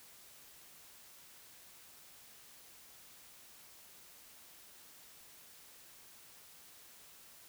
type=silence; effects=white hiss -58 dBFS RMS until 7.48 s